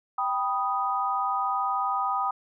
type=chord; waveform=sine; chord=G augmented; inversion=none; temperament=equal with one note detuned; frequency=784 / 982.6 / 1244.5 Hz; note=G5 / B5 / D#6; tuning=0 / -9 / 0 cents; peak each=-29 / -30 / -27 dBFS; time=0.18-2.31 s; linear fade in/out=5 ms; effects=none